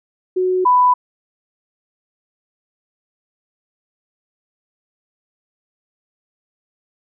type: tone pair in turn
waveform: sine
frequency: 368.7 / 994 Hz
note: F#4 / B5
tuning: -6 / +11 cents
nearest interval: octave + perfect fourth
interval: 1717 cents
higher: second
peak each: -14 / -9 dBFS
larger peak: second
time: 0.36-0.65 / 0.65-0.94 s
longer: neither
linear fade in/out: 10 ms
effects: none